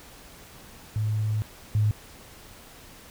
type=tone pair in turn; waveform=sine; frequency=107.4 / 106.11 Hz; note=A2 / G#2; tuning=-41 / +38 cents; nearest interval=unison; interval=21 cents; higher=first; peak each=-23 / -19 dBFS; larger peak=second; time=0.96-1.42 / 1.75-1.91 s; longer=first; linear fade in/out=0 ms; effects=pink hiss -48 dBFS RMS until 3.1 s